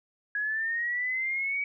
sine linear sweep, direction up, 1661.2 to 2275 Hz, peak -27 dBFS, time 0.35-1.64 s, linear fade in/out 2 ms, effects none

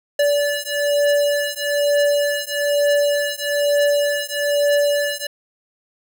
square beating tone pair, 578 / 579.1 Hz, D5 / D5, -28 / -24 cents, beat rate 1.1 Hz, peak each -20 dBFS, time 0.19-5.27 s, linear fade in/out 5 ms, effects none

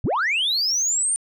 sine linear sweep, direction up, 43.23 to 9090 Hz, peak -17 dBFS, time 0.04-1.16 s, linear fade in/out 0 ms, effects tanh soft clip ceiling -17 dBFS

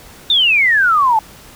sine exponential sweep, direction down, 3697 to 848 Hz, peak -9 dBFS, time 0.3-1.19 s, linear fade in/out 2 ms, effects pink hiss -40 dBFS RMS until 1.55 s

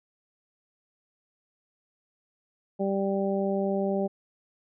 harmonic tone, 196 Hz, G3, in tune, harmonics 1 / 2 / 3 / 4, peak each -28 / -29 / -30 / -36 dBFS, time 2.79-4.08 s, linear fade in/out 20 ms, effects none

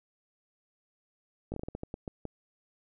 slowing click train, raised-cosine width 2 ms, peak -23 dBFS, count 11, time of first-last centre 1.52-2.253 s, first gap 19 ms, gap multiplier 1.28, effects none

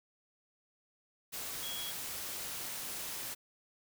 sine tone in noise, 3322 Hz, G#7, in tune, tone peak -41 dBFS, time 1.62-1.92 s, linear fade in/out 20 ms, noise white, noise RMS -41 dBFS, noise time 1.32-3.35 s, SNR -3 dB, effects none

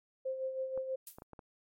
sine tone with tremolo, 525 Hz, C5, 6 cents sharp, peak -32 dBFS, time 0.25-0.96 s, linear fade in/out 10 ms, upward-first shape sine, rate 6.2 Hz, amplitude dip 55%
clicks, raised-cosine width 1 ms, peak -34 dBFS, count 5, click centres 0.776 / 1.185 / 1.221 / 1.333 / 1.392 s
violet noise with exponential decay, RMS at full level -41 dBFS, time 1.07-1.23 s, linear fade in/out 1 ms, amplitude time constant 33 ms
effects MP3 64 kbps

